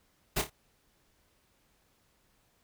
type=noise with echo; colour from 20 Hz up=pink; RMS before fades=-29 dBFS; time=0.36-0.42 s; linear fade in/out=10 ms; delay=27 ms; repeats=3; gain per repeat=-8 dB; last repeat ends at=0.501 s; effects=pink hiss -70 dBFS RMS until 2.63 s